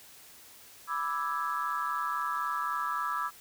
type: chord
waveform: sine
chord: E dominant seventh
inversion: second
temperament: equal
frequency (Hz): 987.8 / 1174.7 / 1318.5 / 1661.2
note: B5 / D6 / E6 / G#6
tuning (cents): 0 / 0 / 0 / 0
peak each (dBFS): -36 / -33 / -33 / -38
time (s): 0.87-3.31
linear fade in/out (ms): 50
effects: tanh soft clip ceiling -20 dBFS + white hiss -53 dBFS RMS until 3.4 s